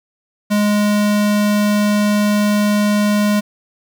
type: tone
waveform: square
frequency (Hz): 207.7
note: G#3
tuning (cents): 0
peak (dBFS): -13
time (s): 0.5-3.41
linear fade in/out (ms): 20
effects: 8-bit